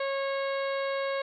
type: harmonic tone with a mistuned harmonic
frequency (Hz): 547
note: C#5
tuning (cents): -23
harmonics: 1 / 2 / 3 / 4 / 5 / 6 / 7 / 8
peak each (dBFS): -29 / -36 / -39 / -40 / -47 / -50 / -45 / -50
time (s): 0-1.22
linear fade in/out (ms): 5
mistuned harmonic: 5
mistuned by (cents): +28
effects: none